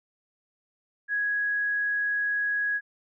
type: tone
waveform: sine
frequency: 1664 Hz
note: G#6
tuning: 3 cents sharp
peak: -24 dBFS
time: 1.08-2.81 s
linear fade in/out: 50 ms
effects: none